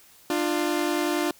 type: tone pair together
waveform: sawtooth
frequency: 298.6 / 349.2 Hz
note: D4 / F4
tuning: +29 / 0 cents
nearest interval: minor third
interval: 271 cents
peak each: -22 dBFS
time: 0.3-1.31 s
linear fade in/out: 2 ms
effects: white hiss -54 dBFS RMS until 1.39 s